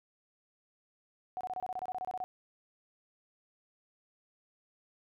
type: tone bursts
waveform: sine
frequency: 740 Hz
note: F#5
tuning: in tune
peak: -34 dBFS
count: 14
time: 1.37-2.24 s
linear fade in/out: 0 ms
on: 38 ms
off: 26 ms
effects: none